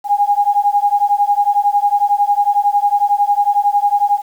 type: beating tone pair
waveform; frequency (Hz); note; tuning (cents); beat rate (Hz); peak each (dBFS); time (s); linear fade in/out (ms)
sine; 812 / 823; G#5 / G#5; -39 / -16; 11; -14; 0.04-4.22; 50
effects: 7-bit